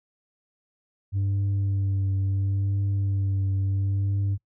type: tone with vibrato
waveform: sine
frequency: 98.1 Hz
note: G2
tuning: 2 cents sharp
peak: -19 dBFS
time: 1.12-4.38 s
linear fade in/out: 50 ms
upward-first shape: triangle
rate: 0.73 Hz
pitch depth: 25 cents each way
effects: noise-tail reverb RT60 0.1 s tail -23 dB re dry + tanh soft clip ceiling -21 dBFS